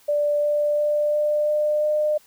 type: tone with pitch steps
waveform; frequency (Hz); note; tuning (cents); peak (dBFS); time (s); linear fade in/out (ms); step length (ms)
sine; 587.3 / 590.7 / 594.1 / 597.6 / 601 / 604.5; D5 / D5 / D5 / D5 / D5 / D5; 0 / +10 / +20 / +30 / +40 / +50; -18; 0.08-2.18; 10; 350
effects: white hiss -55 dBFS RMS until 2.26 s